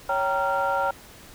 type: tone cluster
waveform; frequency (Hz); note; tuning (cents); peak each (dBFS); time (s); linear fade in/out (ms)
sine; 557 / 777 / 934 / 1382; C#5 / G5 / A#5 / F6; +8 / -16 / +3 / -19; -26; 0.09-0.91; 5
effects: tanh soft clip ceiling -15 dBFS + pink hiss -47 dBFS RMS until 1.34 s